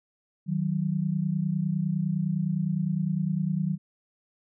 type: tone pair together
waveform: sine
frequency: 157.05 / 186.9 Hz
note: D#3 / F#3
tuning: +16 / +18 cents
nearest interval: minor third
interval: 302 cents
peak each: -27 / -27 dBFS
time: 0.46-3.78 s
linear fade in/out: 50 ms
effects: none